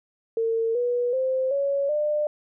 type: tone with pitch steps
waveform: sine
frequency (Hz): 453.8 / 486.4 / 521.3 / 558.7 / 598.8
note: A#4 / B4 / C5 / C#5 / D5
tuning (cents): -47 / -26 / -6 / +13 / +33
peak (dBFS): -21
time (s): 0.37-2.27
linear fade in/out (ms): 2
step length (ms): 380
effects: none